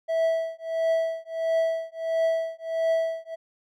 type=tone with tremolo; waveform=triangle; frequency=654 Hz; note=E5; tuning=14 cents flat; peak=-17 dBFS; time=0.08-3.36 s; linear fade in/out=20 ms; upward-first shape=triangle; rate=1.5 Hz; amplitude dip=100%; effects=none